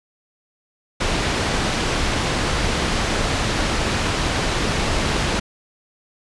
pink low-pass noise, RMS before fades -21 dBFS, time 1-5.4 s, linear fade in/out 10 ms, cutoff 5600 Hz, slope 12 dB/octave, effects resampled to 24000 Hz

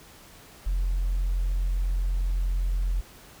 sine tone, 43.99 Hz, F1, 13 cents sharp, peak -21 dBFS, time 0.66-3.01 s, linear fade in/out 10 ms, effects tanh soft clip ceiling -20 dBFS + pink hiss -50 dBFS RMS until 3.4 s

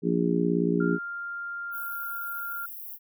harmonic tone, 58.27 Hz, A#1, in tune, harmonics 3 / 4 / 5 / 6 / 7, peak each -26 / -30 / -28 / -31 / -28 dBFS, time 0.02-0.99 s, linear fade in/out 50 ms
sine tone, 1396.9 Hz, F6, in tune, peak -32 dBFS, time 0.8-2.66 s, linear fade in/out 5 ms
white high-pass noise, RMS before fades -40 dBFS, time 1.71-2.99 s, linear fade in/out 50 ms, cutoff 12000 Hz, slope 48 dB/octave
effects none

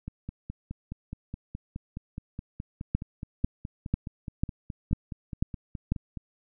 two click trains, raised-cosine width 5 ms, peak -23 / -12 dBFS, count 30 / 7, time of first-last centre 0.08-6.172 / 2.95-5.92 s, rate 4.76 / 2.02 Hz, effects none

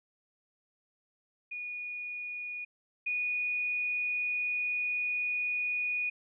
sine tone pair in turn, 2454 / 2464 Hz, D#7 / D#7, -25 / -17 cents, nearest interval unison, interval 8 cents, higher second, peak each -36 / -29 dBFS, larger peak second, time 1.51-2.65 / 3.06-6.1 s, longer second, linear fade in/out 10 ms, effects none

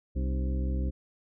harmonic tone with a mistuned harmonic, 65.41 Hz, C2, in tune, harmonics 1 / 2 / 3 / 4 / 5 / 6 / 8, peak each -27 / -39 / -38 / -42 / -41 / -46 / -46 dBFS, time 0.15-0.91 s, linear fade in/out 20 ms, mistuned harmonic 5, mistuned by -110 cents, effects none

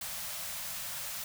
white band-stop noise, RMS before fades -39 dBFS, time 0.01-1.24 s, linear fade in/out 2 ms, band 210 to 520 Hz, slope 96 dB/octave, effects none

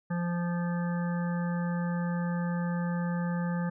harmonic tone, 173.7 Hz, F3, 9 cents flat, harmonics 1 / 3 / 5 / 7 / 9 / 10, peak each -28 / -40 / -42 / -44 / -45 / -46 dBFS, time 0.1-3.7 s, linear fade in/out 10 ms, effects none

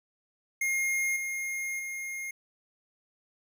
square tone with level steps, 2135 Hz, C7, 34 cents sharp, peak -27 / -32 / -35 dBFS, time 0.61-2.31 s, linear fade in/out 5 ms, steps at 1.16 / 1.79 s, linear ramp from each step 5 ms, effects none

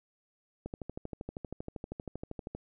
click train, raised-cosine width 2 ms, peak -25 dBFS, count 25, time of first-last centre 0.66-2.55 s, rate 12.7 Hz, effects none

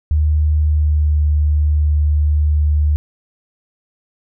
sine tone with pitch glide, 76.1 to 74.88 Hz, D#2 to D2, -38 to +34 cents, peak -11 dBFS, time 0.11-2.96 s, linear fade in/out 0 ms, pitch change -28 cents, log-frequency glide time 0.64-1.08 s, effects none

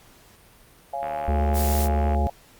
sine chord, Db major, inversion none, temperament just, 554.4 / 693 / 831.5 Hz, Db5 / F5 / Ab5, 0 / -14 / +2 cents, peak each -34 / -29 / -31 dBFS, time 0.93-2.3 s, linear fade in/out 5 ms
click train, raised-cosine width 0.5 ms, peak -21 dBFS, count 86, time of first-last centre 1.03-2.147 s, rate 76.1 Hz
harmonic tone, 72.4 Hz, D2, 24 cents flat, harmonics 1 / 3 / 5 / 6, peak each -20 / -30 / -34 / -36 dBFS, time 1.28-2.27 s, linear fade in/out 0 ms
blue noise, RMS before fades -30 dBFS, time 1.53-1.89 s, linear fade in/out 50 ms
effects pink hiss -53 dBFS RMS until 2.59 s + Opus 48 kbps

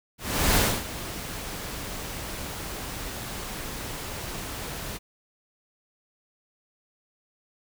pink noise with ADSR envelope, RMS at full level -20 dBFS, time 0.18-4.99 s, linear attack 380 ms, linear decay 260 ms, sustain -15 dB, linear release 32 ms, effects none

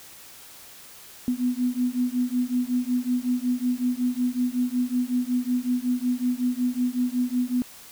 sine beating tone pair, 245.5 / 250.9 Hz, B3 / B3, -10 / +28 cents, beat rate 5.4 Hz, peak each -25 dBFS, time 1.28-7.62 s, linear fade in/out 0 ms, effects white hiss -46 dBFS RMS until 7.91 s

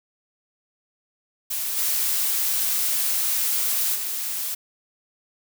blue noise with level steps, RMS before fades -27 / -23 / -28 dBFS, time 1.5-4.55 s, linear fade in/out 10 ms, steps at 1.76 / 3.94 s, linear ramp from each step 20 ms, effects none

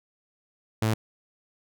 sawtooth tone, 110 Hz, A2, in tune, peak -18 dBFS, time 0.82-0.94 s, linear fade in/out 5 ms, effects none

